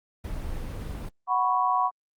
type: noise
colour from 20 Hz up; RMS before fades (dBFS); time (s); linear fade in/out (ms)
brown; -33; 0.24-1.09; 5
type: chord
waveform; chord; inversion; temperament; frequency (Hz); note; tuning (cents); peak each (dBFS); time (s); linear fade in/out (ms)
sine; F# suspended fourth; none; equal; 740 / 987.8 / 1108.7; F#5 / B5 / C#6; 0 / 0 / 0; -26 / -25 / -25; 1.27-1.91; 50
effects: Opus 24 kbps